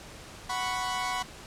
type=chord; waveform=sawtooth; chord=F# suspended fourth; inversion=none; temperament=equal; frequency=740 / 987.8 / 1108.7 Hz; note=F#5 / B5 / C#6; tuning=0 / 0 / 0 cents; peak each=-30 / -29 / -31 dBFS; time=0.49-1.23 s; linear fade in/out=10 ms; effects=pink hiss -46 dBFS RMS until 1.46 s + low-pass 9000 Hz 12 dB/octave